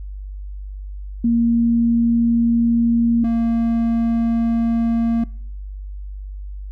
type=tone pair in turn; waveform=sine / triangle; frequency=233.1 / 230.7 Hz; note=A#3 / A#3; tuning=0 / -18 cents; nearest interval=unison; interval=18 cents; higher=first; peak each=-13 / -13 dBFS; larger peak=neither; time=1.24-3.24 / 3.24-5.24 s; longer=neither; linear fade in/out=5 ms; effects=noise-tail reverb RT60 0.7 s tail -25 dB re dry + added 49 Hz sine -28 dBFS peak until 6.71 s